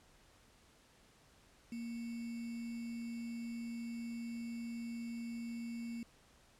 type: tone with sample-and-hold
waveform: sine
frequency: 233.1 Hz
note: A#3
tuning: in tune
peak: -40 dBFS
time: 1.72-6.03 s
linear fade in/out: 2 ms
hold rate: 2450 Hz
effects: pink hiss -66 dBFS RMS until 6.59 s + low-pass 10000 Hz 12 dB/octave